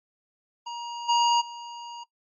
square tone with level steps, 947 Hz, A#5, 27 cents sharp, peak -33 / -19 / -37 dBFS, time 0.66-2.04 s, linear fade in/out 10 ms, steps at 1.08 / 1.4 s, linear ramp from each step 20 ms, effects noise-tail reverb RT60 0.1 s tail -19 dB re dry + MP3 32 kbps

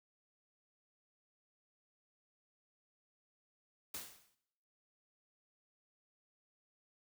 white noise with exponential decay, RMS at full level -41 dBFS, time 3.94-4.35 s, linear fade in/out 5 ms, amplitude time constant 87 ms, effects noise-tail reverb RT60 0.8 s tail -18 dB re dry

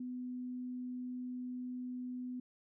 sine tone, 250.1 Hz, B3, 22 cents sharp, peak -39 dBFS, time 0-2.4 s, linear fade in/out 5 ms, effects none

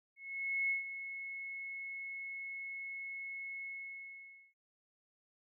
sine tone with ADSR envelope, 2185 Hz, C#7, 26 cents flat, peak -30 dBFS, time 0.16-4.54 s, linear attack 540 ms, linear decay 130 ms, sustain -11 dB, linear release 890 ms, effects none

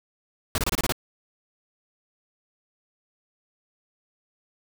pink noise bursts, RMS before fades -24 dBFS, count 7, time 0.55-0.923 s, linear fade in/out 2 ms, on 31 ms, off 26 ms, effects none

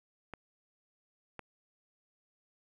clicks, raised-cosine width 0.5 ms, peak -27 dBFS, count 2, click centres 0.337 / 1.393 s, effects 10-bit

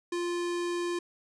square tone, 348.5 Hz, F4, 4 cents flat, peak -30 dBFS, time 0.12-0.99 s, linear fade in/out 5 ms, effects resampled to 22050 Hz + 11-bit

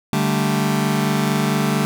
sawtooth chord, D suspended fourth, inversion none, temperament just, 146.83 / 195.78 / 220.2 Hz, D3 / G3 / A3, 0 / -2 / +2 cents, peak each -17 dBFS, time 0.13-1.85 s, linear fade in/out 0 ms, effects none

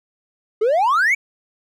triangle exponential sweep, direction up, 409.8 to 2349 Hz, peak -11 dBFS, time 0.61-1.15 s, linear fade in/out 10 ms, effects tanh soft clip ceiling -8 dBFS

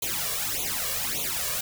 white noise with flanger, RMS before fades -29 dBFS, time 0.02-1.61 s, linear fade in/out 5 ms, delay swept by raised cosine 0.29 to 1.79 ms, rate 1.7 Hz, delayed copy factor +1, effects none

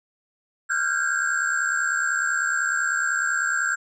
sine tone cluster, 1388 / 1484 / 1544 / 1614 / 7450 Hz, F6 / F#6 / G6 / G#6 / A#8, -11 / +5 / -27 / -50 / -2 cents, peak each -25 / -31 / -26 / -25 / -31 dBFS, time 0.69-3.76 s, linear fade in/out 20 ms, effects tanh soft clip ceiling -13 dBFS

